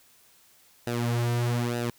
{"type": "tone with flanger", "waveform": "sawtooth", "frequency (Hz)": 119.5, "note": "A#2", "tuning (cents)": 43, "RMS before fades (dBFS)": -27, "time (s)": [0.87, 1.9], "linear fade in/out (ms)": 0, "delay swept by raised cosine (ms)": [0.9, 4.8], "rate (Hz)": 1.1, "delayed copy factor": -0.75, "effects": ["white hiss -59 dBFS RMS until 1.98 s"]}